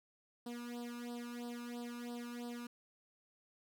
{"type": "tone with flanger", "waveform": "sawtooth", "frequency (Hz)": 239.9, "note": "A#3", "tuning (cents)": 50, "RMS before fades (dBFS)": -45, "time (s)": [0.46, 2.67], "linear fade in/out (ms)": 5, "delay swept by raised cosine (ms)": [0.22, 0.79], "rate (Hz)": 3, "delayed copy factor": 1, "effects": []}